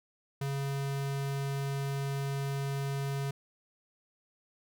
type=tone; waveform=square; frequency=138.59 Hz; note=C#3; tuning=in tune; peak=-32 dBFS; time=0.41-3.31 s; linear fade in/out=5 ms; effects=none